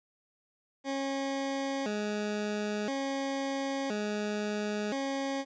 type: tone with vibrato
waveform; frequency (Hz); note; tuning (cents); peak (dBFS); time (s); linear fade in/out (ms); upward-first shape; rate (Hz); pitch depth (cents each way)
20% pulse; 239; A#3; +43; -26; 0.84-5.45; 50; square; 0.49; 230
effects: resampled to 16000 Hz + 11-bit